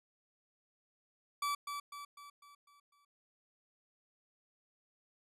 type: tone with echo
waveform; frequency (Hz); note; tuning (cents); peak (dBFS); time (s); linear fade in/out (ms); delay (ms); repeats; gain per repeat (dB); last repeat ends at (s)
40% pulse; 1154; D6; -31; -32; 1.42-1.55; 5; 250; 6; -6; 3.05
effects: resampled to 32000 Hz